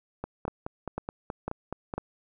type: two click trains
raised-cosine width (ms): 1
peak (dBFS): -17 / -19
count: 4 / 9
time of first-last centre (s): 0.48-1.98 / 0.24-1.939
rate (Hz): 2 / 4.71
effects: none